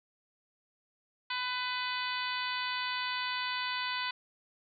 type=harmonic tone; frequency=500 Hz; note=B4; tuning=21 cents sharp; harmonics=2 / 3 / 4 / 5 / 6 / 7 / 8 / 9; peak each=-37 / -39 / -40 / -41 / -42 / -42 / -43 / -44 dBFS; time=1.3-4.11 s; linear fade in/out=5 ms; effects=none